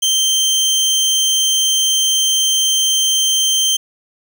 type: tone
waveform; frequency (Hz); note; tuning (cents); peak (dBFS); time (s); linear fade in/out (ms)
25% pulse; 3136; G7; 0; -9; 0.02-3.77; 10
effects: none